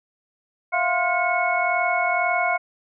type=tone cluster; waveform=sine; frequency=669 / 711 / 1048 / 1425 / 2200 Hz; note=E5 / F5 / C6 / F6 / C#7; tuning=+25 / +31 / +2 / +34 / -14 cents; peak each=-27 / -23 / -28 / -27 / -24 dBFS; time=0.72-2.58 s; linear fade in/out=20 ms; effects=none